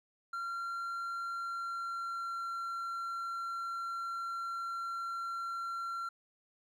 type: tone with pitch glide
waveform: triangle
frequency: 1375 to 1366.3 Hz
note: F6 to F6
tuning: -27 to -38 cents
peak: -34 dBFS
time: 0.33-6.09 s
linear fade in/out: 5 ms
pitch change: -11 cents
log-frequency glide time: 1.3-2.49 s
effects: none